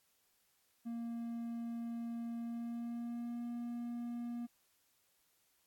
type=tone with pitch glide; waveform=triangle; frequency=233.1 to 238 Hz; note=A#3 to A#3; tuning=0 to +36 cents; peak=-37 dBFS; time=0.85-4.47 s; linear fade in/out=20 ms; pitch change=+36 cents; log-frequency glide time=2.39-3.44 s; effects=white hiss -75 dBFS RMS until 5.66 s + AAC 64 kbps